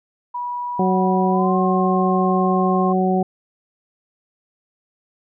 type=tone with pitch glide; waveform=sine; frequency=974 to 1068.3 Hz; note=B5 to C6; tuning=-24 to +36 cents; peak=-23 dBFS; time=0.34-2.93 s; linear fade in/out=10 ms; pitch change=+160 cents; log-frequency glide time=1.3-1.56 s
type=harmonic tone; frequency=186.3 Hz; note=F#3; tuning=12 cents sharp; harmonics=1 / 2 / 3 / 4; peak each=-18 / -21 / -27 / -21 dBFS; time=0.79-3.23 s; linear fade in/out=5 ms
effects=none